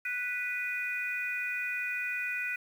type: harmonic tone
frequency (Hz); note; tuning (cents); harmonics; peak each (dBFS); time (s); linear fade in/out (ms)
493.9; B4; 0; 3 / 4 / 5; -36 / -37 / -34; 0.05-2.56; 5
effects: 9-bit